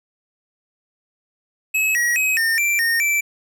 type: tone with pitch steps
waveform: square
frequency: 2575 / 1908 / 2539 / 1818 / 2351 / 1840 / 2332 Hz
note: E7 / A#6 / D#7 / A#6 / D7 / A#6 / D7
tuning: -41 / +40 / +34 / -44 / +1 / -23 / -13 cents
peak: -17 dBFS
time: 1.74-3.21 s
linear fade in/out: 10 ms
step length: 210 ms
effects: none